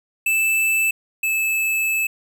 square tone pair in turn, 2637 / 2613 Hz, E7 / E7, 0 / -16 cents, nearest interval unison, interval 16 cents, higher first, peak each -17 / -19 dBFS, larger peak first, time 0.26-0.91 / 1.23-2.07 s, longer second, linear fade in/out 5 ms, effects none

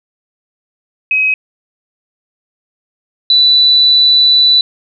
sine tone pair in turn, 2539 / 3973 Hz, D#7 / B7, +34 / +10 cents, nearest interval minor sixth, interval 776 cents, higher second, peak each -9 / -5 dBFS, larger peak second, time 1.11-1.34 / 3.3-4.61 s, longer second, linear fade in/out 2 ms, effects none

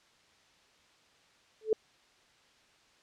sine tone with exponential growth, 436.5 Hz, A4, 14 cents flat, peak -19 dBFS, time 1.61-1.73 s, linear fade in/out 2 ms, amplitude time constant 24 ms, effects white hiss -64 dBFS RMS until 3.02 s + low-pass 5000 Hz 12 dB/octave

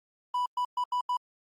triangle tone bursts at uneven times, 987.8 Hz, B5, in tune, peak -24 dBFS, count 5, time 0.34-0.46 / 0.57-0.65 / 0.77-0.84 / 0.92-1.01 / 1.09-1.17 s, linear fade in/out 5 ms, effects Opus 24 kbps

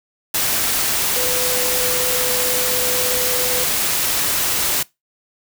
sine tone in noise, 500 Hz, B4, 21 cents sharp, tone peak -24 dBFS, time 1.16-3.64 s, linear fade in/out 5 ms, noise white, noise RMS -19 dBFS, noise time 0.34-4.83 s, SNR -8 dB, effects noise-tail reverb RT60 0.2 s tail -22 dB re dry

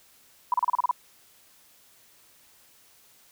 sine tone bursts, 987.8 Hz, B5, in tune, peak -19 dBFS, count 8, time 0.52-0.911 s, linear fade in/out 2 ms, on 20 ms, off 33 ms, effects white hiss -58 dBFS RMS until 3.31 s

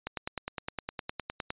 click train, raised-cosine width 0.3 ms, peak -17 dBFS, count 15, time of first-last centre 0.07-1.504 s, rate 9.76 Hz, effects resampled to 8000 Hz

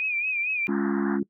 sine tone with vibrato, 2452 Hz, D#7, 26 cents flat, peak -24 dBFS, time 0-0.67 s, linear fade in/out 0 ms, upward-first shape sine, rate 4.4 Hz, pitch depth 80 cents each way
white band-pass noise, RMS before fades -36 dBFS, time 0.67-1.2 s, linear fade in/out 50 ms, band 690 to 1800 Hz, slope 96 dB/octave
harmonic tone, 69.3 Hz, C#2, in tune, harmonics 3 / 4 / 5, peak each -26 / -27 / -28 dBFS, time 0.68-1.23 s, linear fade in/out 5 ms
effects noise-tail reverb RT60 0.1 s tail -21 dB re dry

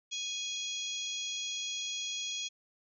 harmonic tone with a mistuned harmonic, 828 Hz, G#5, 5 cents flat, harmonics 3 / 4 / 5 / 6 / 7 / 8, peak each -44 / -37 / -47 / -49 / -46 / -41 dBFS, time 0.11-2.49 s, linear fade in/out 20 ms, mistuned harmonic 5, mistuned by +19 cents, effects none

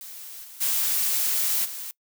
blue noise with level steps, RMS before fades -40 / -44 / -24 / -35 dBFS, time 0.01-1.91 s, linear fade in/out 0 ms, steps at 0.43 / 0.6 / 1.64 s, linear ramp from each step 20 ms, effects noise-tail reverb RT60 0.1 s tail -24 dB re dry

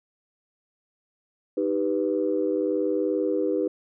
sine chord, Eb augmented, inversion none, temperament equal, 311.1 / 392 / 493.9 Hz, Eb4 / G4 / B4, 0 / 0 / 0 cents, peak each -26 dBFS, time 1.57-3.68 s, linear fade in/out 5 ms, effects tanh soft clip ceiling -12 dBFS

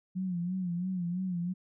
sine tone with vibrato, 179.8 Hz, F#3, 49 cents flat, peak -30 dBFS, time 0.15-1.54 s, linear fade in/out 20 ms, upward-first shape sine, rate 3 Hz, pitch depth 83 cents each way, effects none

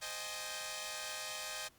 5% pulse chord, Ab major seventh, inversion first, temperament equal with one note detuned, 523.3 / 622.3 / 784 / 846.6 Hz, C5 / Eb5 / G5 / Ab5, 0 / 0 / 0 / +33 cents, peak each -37 / -32 / -37 / -35 dBFS, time 0.01-1.69 s, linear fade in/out 20 ms, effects pink hiss -66 dBFS RMS until 1.78 s + Opus 48 kbps

